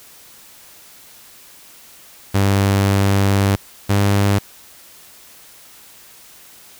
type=tone pair in turn; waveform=sawtooth; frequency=98.8 / 100.47 Hz; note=G2 / G2; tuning=+14 / +43 cents; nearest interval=unison; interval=29 cents; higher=second; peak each=-9 dBFS; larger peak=neither; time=2.34-3.56 / 3.89-4.39 s; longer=first; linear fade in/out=10 ms; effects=white hiss -44 dBFS RMS until 6.79 s